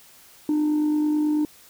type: tone with amplitude modulation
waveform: sine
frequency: 301.7 Hz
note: D4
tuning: 47 cents sharp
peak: -15 dBFS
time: 0.49-1.45 s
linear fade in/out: 2 ms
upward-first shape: sine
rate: 49.1 Hz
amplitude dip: 40%
effects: tanh soft clip ceiling -17 dBFS + white hiss -51 dBFS RMS until 1.69 s